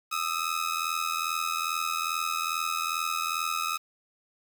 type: ring-modulated tone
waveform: sawtooth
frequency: 1273 Hz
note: D#6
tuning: 39 cents sharp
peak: -21 dBFS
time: 0.11-3.78 s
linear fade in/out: 20 ms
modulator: 41.2 Hz
effects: 8-bit